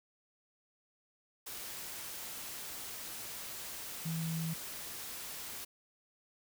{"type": "tone in noise", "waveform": "sine", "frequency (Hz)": 163, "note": "E3", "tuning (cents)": -19, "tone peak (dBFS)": -34, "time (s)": [4.05, 4.54], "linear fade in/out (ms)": 10, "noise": "white", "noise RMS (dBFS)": -44, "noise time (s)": [1.46, 5.65], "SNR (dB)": 7, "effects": []}